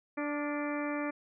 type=harmonic tone with a mistuned harmonic; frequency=293.3 Hz; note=D4; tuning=2 cents flat; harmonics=1 / 2 / 3 / 4 / 5 / 6 / 7 / 8; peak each=-34 / -38 / -44 / -42 / -46 / -44 / -46 / -45 dBFS; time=0.17-1.11 s; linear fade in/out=10 ms; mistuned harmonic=5; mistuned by=-43 cents; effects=none